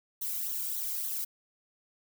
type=noise with flanger; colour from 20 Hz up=violet; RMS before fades=-34 dBFS; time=0.21-1.25 s; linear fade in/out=10 ms; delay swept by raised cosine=0.39 to 1.17 ms; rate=3.5 Hz; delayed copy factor=-0.75; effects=none